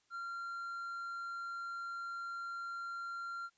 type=tone; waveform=triangle; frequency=1380 Hz; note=F6; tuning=21 cents flat; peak=-38 dBFS; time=0.1-3.5 s; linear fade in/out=50 ms; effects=white hiss -75 dBFS RMS until 3.57 s + resampled to 16000 Hz